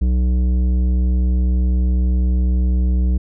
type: tone with tanh clipping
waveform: sine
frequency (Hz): 62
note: B1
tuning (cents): +7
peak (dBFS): -15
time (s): 0.01-3.18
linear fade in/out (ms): 10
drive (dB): 11
effects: none